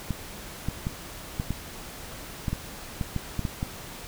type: clicks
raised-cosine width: 5 ms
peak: -15 dBFS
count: 12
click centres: 0.107 / 0.686 / 0.869 / 1.399 / 1.506 / 2.482 / 2.53 / 3.012 / 3.163 / 3.393 / 3.452 / 3.629 s
effects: pink hiss -41 dBFS RMS until 4.07 s